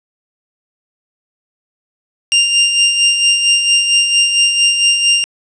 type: tone with tremolo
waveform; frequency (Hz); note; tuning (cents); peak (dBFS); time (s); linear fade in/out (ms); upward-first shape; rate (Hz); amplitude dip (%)
sawtooth; 2794; F7; 0; -4; 2.32-5.24; 0; sine; 4.4; 50
effects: resampled to 22050 Hz + 7-bit